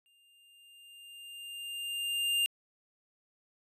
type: tone with exponential growth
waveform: square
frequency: 2802 Hz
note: F7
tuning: 5 cents sharp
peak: -26 dBFS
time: 0.06-2.46 s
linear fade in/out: 0 ms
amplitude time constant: 520 ms
effects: resampled to 32000 Hz